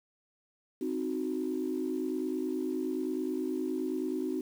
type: chord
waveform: sine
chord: C diminished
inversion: none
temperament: equal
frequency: 261.6 / 311.1 / 370 Hz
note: C4 / Eb4 / Gb4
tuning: 0 / 0 / 0 cents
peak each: -34 dBFS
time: 0.81-4.41 s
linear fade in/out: 5 ms
effects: tanh soft clip ceiling -22 dBFS + 9-bit